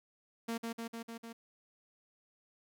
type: tone with echo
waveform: sawtooth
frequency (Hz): 230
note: A#3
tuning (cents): -23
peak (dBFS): -31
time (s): 0.48-0.58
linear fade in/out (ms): 10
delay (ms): 150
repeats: 5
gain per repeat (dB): -2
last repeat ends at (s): 1.33
effects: none